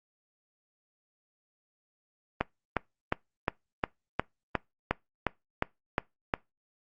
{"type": "click train", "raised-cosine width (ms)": 0.5, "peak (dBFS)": -10, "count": 12, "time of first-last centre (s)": [2.41, 6.339], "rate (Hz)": 2.8, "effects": ["noise-tail reverb RT60 0.2 s tail -24 dB re dry", "Opus 48 kbps"]}